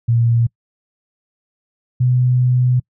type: tone pair in turn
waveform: sine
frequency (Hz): 117.1 / 125.4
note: A#2 / B2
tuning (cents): +8 / +27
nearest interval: minor second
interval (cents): 119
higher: second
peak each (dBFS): -11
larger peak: neither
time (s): 0.08-0.47 / 2-2.8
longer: second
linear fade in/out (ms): 10
effects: noise-tail reverb RT60 0.1 s tail -26 dB re dry